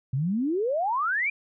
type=exponential sweep; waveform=sine; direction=up; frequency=123.47 to 2431 Hz; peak=-23 dBFS; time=0.13-1.3 s; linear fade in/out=5 ms; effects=none